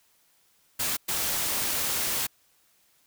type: noise bursts at uneven times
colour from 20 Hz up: white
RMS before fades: -28 dBFS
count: 2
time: 0.79-0.97 / 1.08-2.27 s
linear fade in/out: 10 ms
effects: white hiss -65 dBFS RMS until 3.06 s